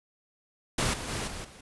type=noise with level steps; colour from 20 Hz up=pink; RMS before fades=-27 / -37 / -33 / -39 / -50 dBFS; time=0.78-1.61 s; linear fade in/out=5 ms; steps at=0.93 / 1.08 / 1.27 / 1.44 s; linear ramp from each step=10 ms; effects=resampled to 24000 Hz